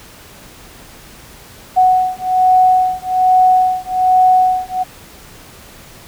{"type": "beating tone pair", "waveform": "sine", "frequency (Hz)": [740, 741.2], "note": ["F#5", "F#5"], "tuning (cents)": [0, 3], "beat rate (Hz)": 1.2, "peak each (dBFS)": -12, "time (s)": [1.76, 4.84], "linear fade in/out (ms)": 20, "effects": ["pink hiss -39 dBFS RMS until 6.07 s"]}